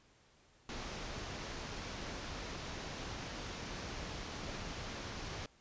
pink low-pass noise, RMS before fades -44 dBFS, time 0.69-5.46 s, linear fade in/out 2 ms, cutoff 6700 Hz, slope 48 dB/octave, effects pink hiss -67 dBFS RMS until 5.6 s + resampled to 16000 Hz

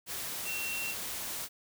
sine tone in noise, 2726 Hz, F7, 43 cents flat, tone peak -35 dBFS, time 0.44-0.95 s, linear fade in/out 50 ms, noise white, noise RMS -38 dBFS, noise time 0.06-1.49 s, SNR 0 dB, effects none

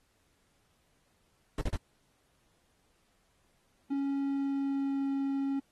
brown noise bursts, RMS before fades -29 dBFS, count 3, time 1.58-1.761 s, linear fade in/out 2 ms, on 33 ms, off 41 ms
triangle tone with pitch glide, 277.2 to 274.5 Hz, C#4 to C#4, 0 to -17 cents, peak -27 dBFS, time 3.9-5.6 s, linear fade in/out 10 ms, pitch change -17 cents, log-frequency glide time 4.15-5.12 s
effects pink hiss -72 dBFS RMS until 5.71 s + AAC 32 kbps

